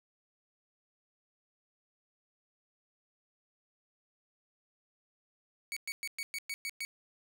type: tone bursts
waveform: sawtooth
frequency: 2242 Hz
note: C#7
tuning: 19 cents sharp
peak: -32 dBFS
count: 8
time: 5.72-6.85 s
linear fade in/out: 0 ms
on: 45 ms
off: 110 ms
effects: none